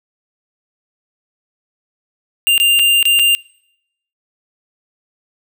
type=tone with dropouts; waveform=square; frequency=2794 Hz; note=F7; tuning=in tune; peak=-10 dBFS; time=2.47-3.35 s; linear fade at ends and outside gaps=0 ms; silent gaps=2.579-2.6 / 2.791-2.795 / 3.028-3.054 / 3.191-3.195 s; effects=noise-tail reverb RT60 0.8 s tail -25 dB re dry